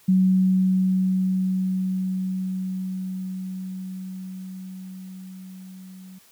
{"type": "tone with level ramp", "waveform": "sine", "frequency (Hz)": 187, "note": "F#3", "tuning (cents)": 19, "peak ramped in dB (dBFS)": [-14, -40], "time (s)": [0.08, 6.19], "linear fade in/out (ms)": 10, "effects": ["white hiss -55 dBFS RMS until 6.31 s"]}